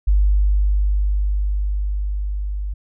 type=tone with level ramp; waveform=sine; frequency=50 Hz; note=G1; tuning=35 cents sharp; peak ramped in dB=-11 to -22 dBFS; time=0.07-2.74 s; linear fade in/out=10 ms; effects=none